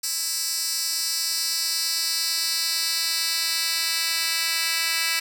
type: tone with high-pass filter sweep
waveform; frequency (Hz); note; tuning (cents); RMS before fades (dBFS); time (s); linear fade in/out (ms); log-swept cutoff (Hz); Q
10% pulse; 328.9; E4; -4; -25; 0.03-5.2; 10; 6200 to 2900; 1.7
effects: none